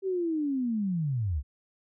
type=linear sweep; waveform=sine; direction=down; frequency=392 to 61.74 Hz; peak=-26 dBFS; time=0.02-1.43 s; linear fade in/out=50 ms; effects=none